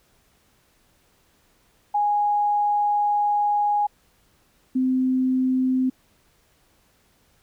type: tone pair in turn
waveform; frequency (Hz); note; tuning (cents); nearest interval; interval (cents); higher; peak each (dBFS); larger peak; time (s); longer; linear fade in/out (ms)
sine; 827 / 258.1; G#5 / C4; -8 / -23; octave + minor sixth; 2015; first; -18; neither; 1.94-3.87 / 4.75-5.9; first; 10
effects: pink hiss -62 dBFS RMS until 7.42 s